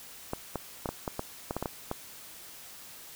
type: clicks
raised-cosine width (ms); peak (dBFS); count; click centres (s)
1; -17; 11; 0.334 / 0.557 / 0.858 / 0.89 / 1.078 / 1.194 / 1.509 / 1.566 / 1.626 / 1.658 / 1.914
effects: white hiss -48 dBFS RMS until 3.15 s